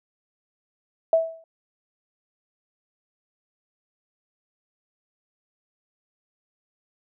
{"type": "tone with exponential decay", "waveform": "sine", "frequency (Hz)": 653, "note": "E5", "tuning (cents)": -17, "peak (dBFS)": -12, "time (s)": [1.13, 1.44], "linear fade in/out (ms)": 2, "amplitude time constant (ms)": 67, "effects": []}